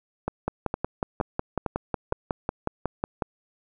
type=two click trains; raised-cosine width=1 ms; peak=-12 / -11 dBFS; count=5 / 16; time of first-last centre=0.28-2.123 / 0.48-3.222 s; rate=2.17 / 5.47 Hz; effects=none